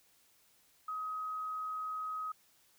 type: tone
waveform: sine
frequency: 1264 Hz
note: D#6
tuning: 27 cents sharp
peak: -36 dBFS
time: 0.88-2.32 s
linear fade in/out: 5 ms
effects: white hiss -68 dBFS RMS until 2.78 s